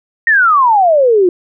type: exponential sweep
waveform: sine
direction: down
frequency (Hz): 1884 to 344.5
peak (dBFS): -6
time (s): 0.27-1.29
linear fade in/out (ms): 2
effects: none